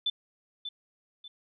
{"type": "tone with echo", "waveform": "sine", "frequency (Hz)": 3520, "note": "A7", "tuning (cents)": 0, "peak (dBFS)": -25, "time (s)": [0.06, 0.1], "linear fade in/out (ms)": 5, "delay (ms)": 590, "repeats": 2, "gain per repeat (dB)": -9, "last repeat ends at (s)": 1.28, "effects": []}